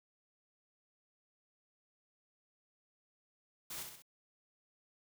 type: noise with echo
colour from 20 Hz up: white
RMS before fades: -44 dBFS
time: 3.7-3.83 s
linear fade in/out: 5 ms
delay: 64 ms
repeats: 3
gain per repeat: -5 dB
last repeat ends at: 4.022 s
effects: none